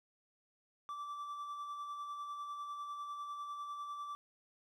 triangle tone with tremolo, 1165 Hz, D6, 14 cents flat, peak -38 dBFS, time 0.89-4.15 s, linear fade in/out 0 ms, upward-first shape sine, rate 10 Hz, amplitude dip 35%, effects none

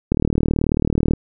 click train, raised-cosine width 3 ms, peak -4 dBFS, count 40, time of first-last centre 0.12-1.136 s, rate 38.4 Hz, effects none

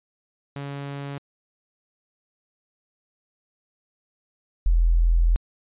sawtooth / sine tone pair in turn, 140.8 / 42.03 Hz, C#3 / E1, +27 / +34 cents, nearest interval octave + major sixth, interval 2093 cents, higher first, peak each -27 / -15 dBFS, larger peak second, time 0.56-1.18 / 4.66-5.36 s, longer second, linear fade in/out 0 ms, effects resampled to 8000 Hz

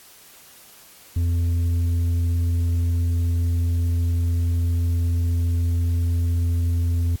sine tone with tanh clipping, 85.4 Hz, F2, 38 cents flat, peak -19 dBFS, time 1.16-7.16 s, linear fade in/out 5 ms, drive 5 dB, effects white hiss -48 dBFS RMS until 7.2 s + AAC 64 kbps

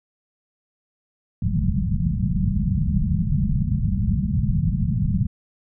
white low-pass noise, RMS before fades -21 dBFS, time 1.42-5.27 s, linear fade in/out 5 ms, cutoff 210 Hz, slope 96 dB/octave, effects none

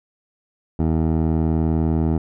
15% pulse tone with low-pass filter, 80.1 Hz, E2, 49 cents flat, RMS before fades -19 dBFS, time 0.79-2.18 s, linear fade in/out 5 ms, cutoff 570 Hz, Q 0.85, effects none

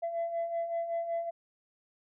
sine beating tone pair, 670 / 675.3 Hz, E5 / E5, +28 / +42 cents, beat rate 5.3 Hz, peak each -37 / -30 dBFS, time 0.02-1.31 s, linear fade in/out 20 ms, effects tanh soft clip ceiling -27 dBFS

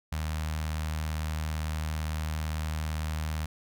sawtooth tone with notch filter, 77.78 Hz, D#2, in tune, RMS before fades -32 dBFS, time 0.12-3.46 s, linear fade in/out 5 ms, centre 370 Hz, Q 0.57, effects none

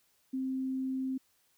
sine tone, 262.5 Hz, C4, 6 cents sharp, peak -31 dBFS, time 0.33-1.18 s, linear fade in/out 10 ms, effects white hiss -71 dBFS RMS until 1.57 s

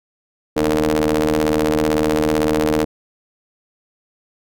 sawtooth ring-modulated tone, 77.78 Hz, D#2, in tune, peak -8 dBFS, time 0.56-2.85 s, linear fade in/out 10 ms, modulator 381 Hz, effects none

